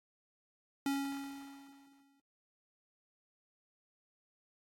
square tone with exponential decay, 277.2 Hz, C#4, in tune, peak -31 dBFS, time 0.86-2.2 s, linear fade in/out 2 ms, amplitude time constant 290 ms, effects AAC 48 kbps

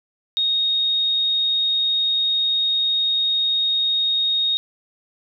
sine tone, 3729 Hz, A#7, in tune, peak -17 dBFS, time 0.37-4.57 s, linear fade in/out 0 ms, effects none

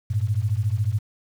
sine beating tone pair, 98.5 / 112.5 Hz, G2 / A2, +9 / +39 cents, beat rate 14 Hz, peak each -23 dBFS, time 0.1-0.99 s, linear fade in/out 10 ms, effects 8-bit

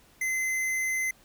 square tone, 2055 Hz, C7, 32 cents flat, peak -27 dBFS, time 0.21-1.11 s, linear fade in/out 5 ms, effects pink hiss -59 dBFS RMS until 1.24 s

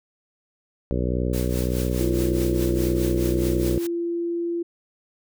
harmonic tone, 61.74 Hz, B1, in tune, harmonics 1 / 2 / 3 / 4 / 5 / 6 / 7 / 8 / 9, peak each -25 / -28 / -30 / -31 / -32 / -33 / -33 / -34 / -35 dBFS, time 0.91-3.78 s, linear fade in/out 0 ms
white noise with tremolo, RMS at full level -34 dBFS, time 1.33-3.87 s, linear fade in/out 5 ms, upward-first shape triangle, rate 4.8 Hz, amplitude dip 80%
sine tone, 341.6 Hz, F4, 38 cents flat, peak -23 dBFS, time 2-4.63 s, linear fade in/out 10 ms
effects none

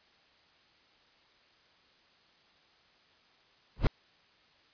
brown noise with exponential growth, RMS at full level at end -17 dBFS, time 3.76-3.87 s, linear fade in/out 2 ms, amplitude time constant 22 ms, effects white hiss -64 dBFS RMS until 4.73 s + resampled to 11025 Hz

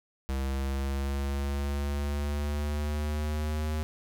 square exponential sweep, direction up, 66.8 to 77.4 Hz, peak -29 dBFS, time 0.29-3.83 s, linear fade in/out 0 ms, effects none

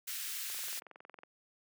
white high-pass noise, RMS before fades -40 dBFS, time 0.07-0.8 s, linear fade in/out 10 ms, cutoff 1500 Hz, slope 24 dB/octave
click train, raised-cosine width 0.5 ms, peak -35 dBFS, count 17, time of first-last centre 0.5-1.234 s, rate 21.8 Hz
effects high-pass 400 Hz 12 dB/octave

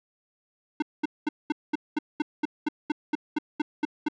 square tone bursts, 301.9 Hz, D4, 48 cents sharp, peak -23 dBFS, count 15, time 0.8-4.085 s, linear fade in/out 5 ms, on 23 ms, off 210 ms, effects low-pass 3000 Hz 12 dB/octave

